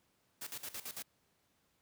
white noise with tremolo, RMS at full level -43 dBFS, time 0.41-1.03 s, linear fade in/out 10 ms, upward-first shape square, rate 9 Hz, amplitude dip 80%, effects pink hiss -75 dBFS RMS until 1.81 s + high-pass 80 Hz 12 dB/octave

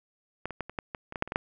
clicks, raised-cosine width 0.5 ms, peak -17 / -23 / -17 / -25 / -16 / -20 / -25 / -18 / -9 / -26 / -17 / -10 dBFS, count 12, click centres 0.456 / 0.507 / 0.607 / 0.696 / 0.788 / 0.948 / 1.124 / 1.158 / 1.224 / 1.276 / 1.321 / 1.359 s, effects none

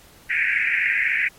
white band-pass noise, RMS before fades -21 dBFS, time 0.29-1.29 s, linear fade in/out 20 ms, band 1600 to 2500 Hz, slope 96 dB/octave, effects pink hiss -50 dBFS RMS until 1.38 s + MP3 64 kbps

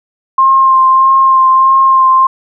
sine tone with vibrato, 1059 Hz, C6, 21 cents sharp, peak -4 dBFS, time 0.38-2.27 s, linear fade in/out 5 ms, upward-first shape sine, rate 1.6 Hz, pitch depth 17 cents each way, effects none

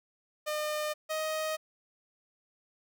sawtooth tone pair in turn, 606 / 626.3 Hz, D#5 / D#5, -46 / +11 cents, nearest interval minor second, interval 57 cents, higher second, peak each -27 dBFS, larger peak neither, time 0.46-0.94 / 1.09-1.57 s, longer neither, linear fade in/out 20 ms, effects none

